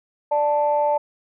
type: tone pair together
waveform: sine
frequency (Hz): 589 / 880.5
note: D5 / A5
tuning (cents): +5 / +1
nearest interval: perfect fifth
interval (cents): 696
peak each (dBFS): -19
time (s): 0.31-0.98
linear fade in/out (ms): 10
effects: tanh soft clip ceiling -9 dBFS